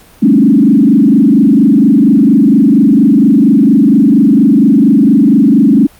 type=tone with frequency modulation; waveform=sine; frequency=247.5 Hz; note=B3; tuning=4 cents sharp; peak=-3 dBFS; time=0.22-5.87 s; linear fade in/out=10 ms; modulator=24.3 Hz; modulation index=2.2; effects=pink hiss -41 dBFS RMS until 5.99 s + Opus 48 kbps